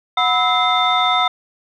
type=tone cluster; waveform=sine; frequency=734 / 990 / 1299 / 2083 / 3602 Hz; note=F#5 / B5 / E6 / C7 / A7; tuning=-14 / +4 / -26 / -8 / +40 cents; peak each=-18 / -21 / -18 / -23 / -19 dBFS; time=0.17-1.28 s; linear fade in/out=5 ms; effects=tanh soft clip ceiling -4 dBFS